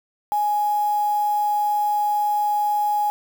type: tone with quantisation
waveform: sine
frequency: 833 Hz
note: G#5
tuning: 5 cents sharp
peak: -18 dBFS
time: 0.32-3.1 s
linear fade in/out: 0 ms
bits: 6
effects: none